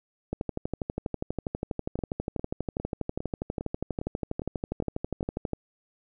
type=two click trains; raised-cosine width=2 ms; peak=-20 / -16 dBFS; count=9 / 65; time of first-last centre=1.99-5.229 / 0.33-5.533 s; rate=2.47 / 12.3 Hz; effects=none